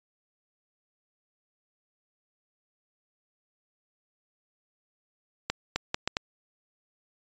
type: accelerating click train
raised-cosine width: 0.2 ms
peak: -9 dBFS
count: 5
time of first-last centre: 5.5-6.169 s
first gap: 260 ms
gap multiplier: 0.71
effects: resampled to 16000 Hz